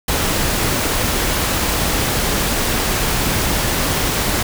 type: noise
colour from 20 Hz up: pink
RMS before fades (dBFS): -18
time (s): 0.08-4.43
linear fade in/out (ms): 5
effects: none